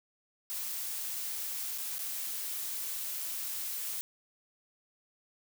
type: noise with dropouts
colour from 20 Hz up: blue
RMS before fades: -37 dBFS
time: 0.5-4.01 s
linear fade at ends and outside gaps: 0 ms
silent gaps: 1.777-1.783 / 1.983-1.991 s
effects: none